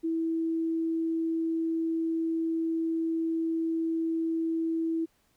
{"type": "tone", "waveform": "sine", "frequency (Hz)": 326.9, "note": "E4", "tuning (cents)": -14, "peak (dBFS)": -26, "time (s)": [0.03, 5.06], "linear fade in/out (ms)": 20, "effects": ["pink hiss -69 dBFS RMS until 5.36 s"]}